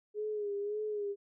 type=tone with vibrato; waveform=sine; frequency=415.3 Hz; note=G#4; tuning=in tune; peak=-33 dBFS; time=0.14-1.16 s; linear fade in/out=50 ms; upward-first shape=sine; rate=1.8 Hz; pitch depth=53 cents each way; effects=none